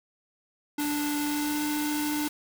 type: tone with pitch glide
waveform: square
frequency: 293.7 to 297.6 Hz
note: D4 to D4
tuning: 0 to +23 cents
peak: -28 dBFS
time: 0.78-2.28 s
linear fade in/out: 5 ms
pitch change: +23 cents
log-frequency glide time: 1.3-1.59 s
type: noise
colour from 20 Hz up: white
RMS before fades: -36 dBFS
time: 0.79-2.29 s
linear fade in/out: 10 ms
effects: none